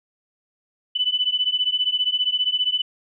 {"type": "beating tone pair", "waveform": "sine", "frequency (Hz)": [2986, 3001], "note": ["F#7", "F#7"], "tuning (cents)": [15, 24], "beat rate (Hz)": 15, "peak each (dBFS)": -22, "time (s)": [0.95, 2.82], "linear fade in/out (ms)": 10, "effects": []}